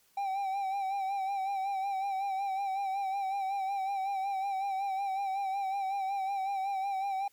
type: tone with vibrato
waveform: triangle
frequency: 781 Hz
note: G5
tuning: 7 cents flat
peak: -28 dBFS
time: 0.17-7.28 s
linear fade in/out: 5 ms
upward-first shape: sine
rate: 5.4 Hz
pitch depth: 49 cents each way
effects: white hiss -67 dBFS RMS until 7.32 s + MP3 96 kbps